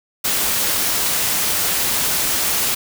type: noise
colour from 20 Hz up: white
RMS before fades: -19 dBFS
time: 0.24-2.75 s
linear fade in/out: 10 ms
effects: none